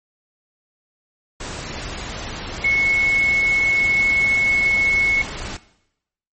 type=tone in noise; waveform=sine; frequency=2193 Hz; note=C#7; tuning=19 cents flat; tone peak=-15 dBFS; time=2.64-5.22 s; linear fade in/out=5 ms; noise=pink; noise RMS=-30 dBFS; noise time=1.4-5.57 s; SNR=+12 dB; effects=noise-tail reverb RT60 0.8 s tail -17 dB re dry + MP3 32 kbps